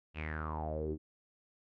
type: tone with low-pass filter sweep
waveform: sawtooth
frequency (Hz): 77.78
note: D#2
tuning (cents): 0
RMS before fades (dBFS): -38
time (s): 0.14-0.98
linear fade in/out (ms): 50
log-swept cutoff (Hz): 2800 to 310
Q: 8.5
effects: none